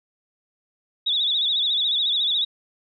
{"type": "tone with vibrato", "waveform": "sine", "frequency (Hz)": 3608, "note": "A7", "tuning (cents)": 43, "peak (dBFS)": -19, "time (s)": [1.06, 2.45], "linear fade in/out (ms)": 10, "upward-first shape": "sine", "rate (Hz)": 14, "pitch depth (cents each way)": 110, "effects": []}